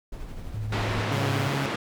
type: noise with tremolo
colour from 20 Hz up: brown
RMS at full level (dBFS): -35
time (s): 0.12-1.03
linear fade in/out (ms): 5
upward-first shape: triangle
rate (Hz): 12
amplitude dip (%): 40
type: tone with pitch glide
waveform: sine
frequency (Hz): 106.4 to 107.76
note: G#2 to A2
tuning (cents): +42 to -36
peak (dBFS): -28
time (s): 0.54-1.48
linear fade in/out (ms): 5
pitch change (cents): +22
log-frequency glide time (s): 1.03-1.14
type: band-pass noise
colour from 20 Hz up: pink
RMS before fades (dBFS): -30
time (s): 0.72-1.76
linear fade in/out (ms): 5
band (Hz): 170 to 3100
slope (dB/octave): 12
type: tone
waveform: sawtooth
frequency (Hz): 138.59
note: C#3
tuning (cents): 0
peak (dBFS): -23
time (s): 1.12-1.66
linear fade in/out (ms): 2
effects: none